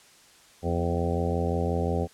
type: harmonic tone with a mistuned harmonic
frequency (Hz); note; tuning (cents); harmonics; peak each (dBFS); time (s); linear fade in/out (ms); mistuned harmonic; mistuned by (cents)
85.6; F2; -34; 1 / 2 / 3 / 4 / 5 / 6 / 7 / 8 / 9; -28 / -31 / -34 / -36 / -32 / -33 / -37 / -40 / -35; 0.62-2.08; 50; 3; -55
effects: white hiss -55 dBFS RMS until 2.13 s + low-pass 9000 Hz 12 dB/octave